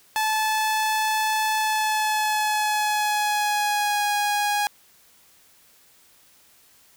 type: tone with pitch glide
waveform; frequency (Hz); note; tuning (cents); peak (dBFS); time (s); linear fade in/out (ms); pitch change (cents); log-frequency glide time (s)
sawtooth; 868 to 825.5; A5 to G#5; -24 to -11; -17; 0.16-4.67; 0; -87; 1.55-4.07
effects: white hiss -56 dBFS RMS until 6.96 s